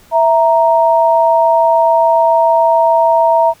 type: tone pair together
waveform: sine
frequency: 659.3 / 932.4 Hz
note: E5 / A#5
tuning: 0 / 0 cents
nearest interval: tritone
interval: 600 cents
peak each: -10 dBFS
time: 0.11-3.54 s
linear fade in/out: 50 ms
effects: pink hiss -46 dBFS RMS until 3.6 s